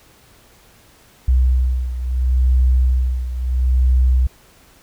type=beating tone pair; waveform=sine; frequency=63.1 / 63.84 Hz; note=B1 / C2; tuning=+38 / -42 cents; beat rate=0.74 Hz; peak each=-14 / -19 dBFS; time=1.28-4.27 s; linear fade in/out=5 ms; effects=pink hiss -50 dBFS RMS until 4.82 s